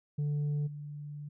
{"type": "tone with level steps", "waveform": "sine", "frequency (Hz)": 146.83, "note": "D3", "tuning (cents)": 0, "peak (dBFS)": [-26, -39], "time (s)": [0.18, 1.29], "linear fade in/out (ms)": 10, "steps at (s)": 0.66, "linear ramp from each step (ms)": 20, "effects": ["tanh soft clip ceiling -28 dBFS"]}